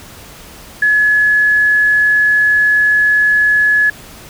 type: tone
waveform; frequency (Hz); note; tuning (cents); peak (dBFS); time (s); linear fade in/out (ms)
sine; 1700; G#6; +40; -8; 0.82-3.9; 5
effects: pink hiss -36 dBFS RMS until 4.29 s